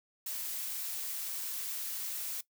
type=noise; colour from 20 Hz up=blue; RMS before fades=-38 dBFS; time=0.26-2.41 s; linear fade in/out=5 ms; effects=noise-tail reverb RT60 0.1 s tail -18 dB re dry